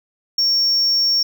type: tone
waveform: triangle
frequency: 5500 Hz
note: F8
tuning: 27 cents flat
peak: -12 dBFS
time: 0.38-1.23 s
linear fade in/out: 5 ms
effects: tanh soft clip ceiling -8 dBFS